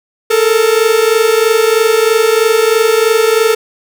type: tone pair together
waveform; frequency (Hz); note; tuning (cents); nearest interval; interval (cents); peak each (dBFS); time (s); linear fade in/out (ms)
45% pulse; 434.7 / 457.8; A4 / A#4; -21 / -31; minor second; 90; -11; 0.3-3.55; 10
effects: none